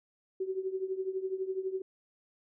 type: tone with tremolo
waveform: sine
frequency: 379.1 Hz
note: F#4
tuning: 42 cents sharp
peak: -28 dBFS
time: 0.4-1.82 s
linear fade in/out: 5 ms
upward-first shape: triangle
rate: 12 Hz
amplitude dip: 85%
effects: none